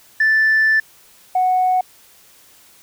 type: tone pair in turn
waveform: sine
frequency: 1760 / 738.7 Hz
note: A6 / F#5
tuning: 0 / -3 cents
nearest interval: octave + minor third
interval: 1503 cents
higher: first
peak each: -10 / -12 dBFS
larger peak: first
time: 0.2-0.8 / 1.35-1.81 s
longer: first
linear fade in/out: 5 ms
effects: tanh soft clip ceiling -9 dBFS + white hiss -49 dBFS RMS until 2.82 s

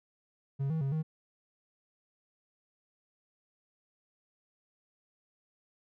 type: tone with pitch steps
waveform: triangle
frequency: 137.6 / 160.1 / 136.5 / 157.3 Hz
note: C#3 / D#3 / C#3 / D#3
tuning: -12 / +50 / -26 / +19 cents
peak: -27 dBFS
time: 0.59-1.03 s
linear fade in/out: 20 ms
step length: 110 ms
effects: none

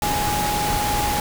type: tone in noise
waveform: sine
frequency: 830.6 Hz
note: G#5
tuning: in tune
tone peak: -22 dBFS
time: 0.02-1.2 s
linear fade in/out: 2 ms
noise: pink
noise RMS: -24 dBFS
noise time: 0.02-1.2 s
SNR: -1 dB
effects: none

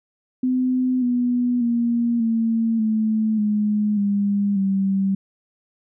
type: tone with pitch steps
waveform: sine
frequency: 254.7 / 245 / 235.7 / 226.8 / 218.2 / 209.9 / 201.9 / 194.26 Hz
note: C4 / B3 / A#3 / A#3 / A3 / G#3 / G#3 / G3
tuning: -46 / -14 / +19 / -47 / -14 / +19 / -49 / -15 cents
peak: -17 dBFS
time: 0.43-5.15 s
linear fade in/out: 5 ms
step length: 590 ms
effects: none

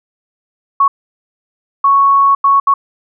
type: tone bursts at uneven times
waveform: sine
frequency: 1108.7 Hz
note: C#6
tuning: in tune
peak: -6 dBFS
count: 4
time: 0.8-0.88 / 1.84-2.35 / 2.44-2.6 / 2.67-2.74 s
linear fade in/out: 5 ms
effects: none

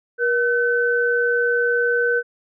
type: tone pair together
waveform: sine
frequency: 477.3 / 1519.5 Hz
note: A#4 / F#6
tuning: +41 / +46 cents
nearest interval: octave + minor sixth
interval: 2005 cents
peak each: -19 dBFS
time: 0.18-2.23 s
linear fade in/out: 50 ms
effects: none

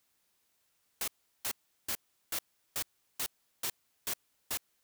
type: noise bursts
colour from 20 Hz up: white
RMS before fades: -34 dBFS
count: 9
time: 1.01-4.573 s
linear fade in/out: 2 ms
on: 67 ms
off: 370 ms
effects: white hiss -75 dBFS RMS until 4.83 s

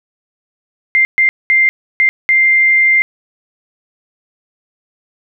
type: tone bursts at uneven times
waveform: sine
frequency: 2096 Hz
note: C7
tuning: 2 cents sharp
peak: -7 dBFS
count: 5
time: 0.95-1.05 / 1.18-1.29 / 1.5-1.69 / 2-2.09 / 2.29-3.02 s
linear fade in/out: 0 ms
effects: none

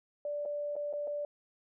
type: tone with dropouts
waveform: sine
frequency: 585 Hz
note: D5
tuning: 7 cents flat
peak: -33 dBFS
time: 0.25-1.25 s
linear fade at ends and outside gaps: 2 ms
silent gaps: 0.453-0.458 / 0.756-0.764 / 0.928-0.935 / 1.073-1.076 s
effects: none

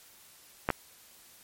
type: clicks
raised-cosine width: 0.5 ms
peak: -11 dBFS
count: 2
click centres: 0.689 / 0.703 s
effects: white hiss -56 dBFS RMS until 1.43 s + MP3 64 kbps

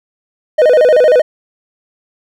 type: tone with vibrato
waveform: triangle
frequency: 554.4 Hz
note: C#5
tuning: in tune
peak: -3 dBFS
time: 0.58-1.22 s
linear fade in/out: 10 ms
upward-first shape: square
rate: 13 Hz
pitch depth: 190 cents each way
effects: none

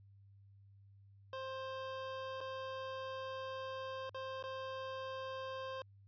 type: tone with dropouts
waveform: 25% pulse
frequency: 527 Hz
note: C5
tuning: 12 cents sharp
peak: -38 dBFS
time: 1.33-5.82 s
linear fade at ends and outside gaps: 2 ms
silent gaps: 2.406-2.411 / 4.095-4.145 / 4.427-4.438 s
effects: added 99 Hz sine -59 dBFS peak until 6.07 s + resampled to 11025 Hz

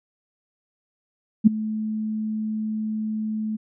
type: tone with ADSR envelope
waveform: sine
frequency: 216.6 Hz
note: A3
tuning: 27 cents flat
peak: -6 dBFS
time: 1.44-3.57 s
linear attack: 29 ms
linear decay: 11 ms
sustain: -18 dB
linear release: 16 ms
effects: none

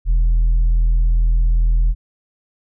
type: tone with tanh clipping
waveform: sine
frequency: 41.2 Hz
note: E1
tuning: in tune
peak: -12 dBFS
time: 0.05-1.95 s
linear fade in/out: 50 ms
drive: 2 dB
effects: none

